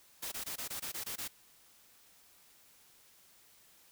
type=noise bursts; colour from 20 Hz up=white; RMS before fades=-40 dBFS; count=9; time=0.22-1.28 s; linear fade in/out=10 ms; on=100 ms; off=20 ms; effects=white hiss -63 dBFS RMS until 3.91 s